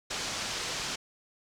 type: low-pass noise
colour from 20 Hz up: white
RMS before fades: -35 dBFS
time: 0.1-0.96 s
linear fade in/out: 10 ms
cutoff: 6600 Hz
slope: 24 dB/octave
effects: none